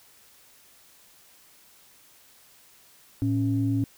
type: tone pair together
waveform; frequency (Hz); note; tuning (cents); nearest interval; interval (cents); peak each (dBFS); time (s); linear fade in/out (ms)
sine; 111.4 / 276.7; A2 / C#4; +22 / -3; octave + major third; 1575; -24; 3.22-3.84; 0
effects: tanh soft clip ceiling -14 dBFS + white hiss -56 dBFS RMS until 3.97 s